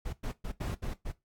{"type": "noise bursts at uneven times", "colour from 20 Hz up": "brown", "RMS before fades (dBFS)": -35, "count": 6, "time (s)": [[0.05, 0.13], [0.23, 0.32], [0.44, 0.52], [0.6, 0.75], [0.82, 0.94], [1.05, 1.12]], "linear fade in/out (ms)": 10, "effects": ["noise-tail reverb RT60 0.2 s tail -17 dB re dry", "AAC 64 kbps"]}